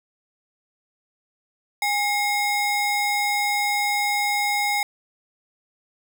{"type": "ring-modulated tone", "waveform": "square", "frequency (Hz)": 1480, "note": "F#6", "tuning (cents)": 0, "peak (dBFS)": -18, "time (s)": [1.82, 4.83], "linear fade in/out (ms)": 2, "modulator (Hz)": 660, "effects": []}